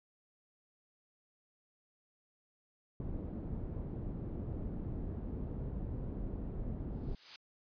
pink low-pass noise, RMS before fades -40 dBFS, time 3-7.15 s, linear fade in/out 2 ms, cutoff 320 Hz, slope 12 dB/octave
blue noise with exponential growth, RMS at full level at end -39 dBFS, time 6.9-7.36 s, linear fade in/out 2 ms, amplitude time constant 100 ms
effects resampled to 11025 Hz

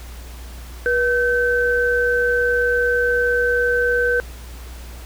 sine tone pair together, 484.5 / 1538.2 Hz, B4 / G6, -33 / -33 cents, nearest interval octave + minor sixth, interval 2000 cents, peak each -18 dBFS, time 0.86-4.2 s, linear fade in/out 0 ms, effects added 60 Hz sine -33 dBFS peak until 5.05 s + pink hiss -42 dBFS RMS until 5.05 s

